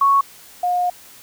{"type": "tone pair in turn", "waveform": "sine", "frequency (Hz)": [1108.7, 715.5], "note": ["C#6", "F5"], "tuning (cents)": [0, 42], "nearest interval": "minor sixth", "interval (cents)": 758, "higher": "first", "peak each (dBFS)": [-11, -16], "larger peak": "first", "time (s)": [[0.01, 0.21], [0.63, 0.9]], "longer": "second", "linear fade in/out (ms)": 5, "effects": ["white hiss -44 dBFS RMS until 1.22 s"]}